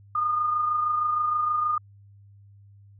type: tone pair together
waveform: sine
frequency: 1220 / 1246.4 Hz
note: D#6 / D#6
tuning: -34 / +3 cents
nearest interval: unison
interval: 37 cents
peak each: -22 / -34 dBFS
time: 0.15-1.78 s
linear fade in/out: 5 ms
effects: added 100 Hz sine -49 dBFS peak until 2.99 s